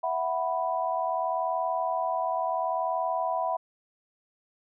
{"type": "chord", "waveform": "sine", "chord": "E suspended second", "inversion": "none", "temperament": "equal", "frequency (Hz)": [659.3, 740, 987.8], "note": ["E5", "F#5", "B5"], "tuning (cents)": [0, 0, 0], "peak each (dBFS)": -30, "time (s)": [0.03, 3.57], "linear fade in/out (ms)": 10, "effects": []}